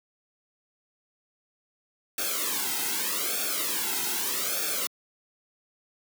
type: noise with flanger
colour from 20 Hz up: white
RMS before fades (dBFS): -29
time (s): 2.18-4.87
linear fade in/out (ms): 2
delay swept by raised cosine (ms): 1 to 1.75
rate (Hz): 0.82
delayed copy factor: -0.9
effects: high-pass 200 Hz 12 dB/octave